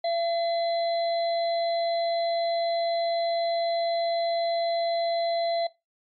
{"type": "harmonic tone", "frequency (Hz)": 677, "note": "E5", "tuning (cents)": 46, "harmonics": [1, 3, 5, 6], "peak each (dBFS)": [-24, -41, -46, -36], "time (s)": [0.04, 5.67], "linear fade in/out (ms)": 5, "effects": ["noise-tail reverb RT60 0.2 s tail -17 dB re dry", "MP3 48 kbps"]}